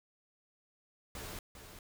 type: noise with echo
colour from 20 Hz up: pink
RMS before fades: -44 dBFS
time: 1.15-1.39 s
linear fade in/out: 2 ms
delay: 400 ms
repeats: 1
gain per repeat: -8 dB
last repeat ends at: 1.79 s
effects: none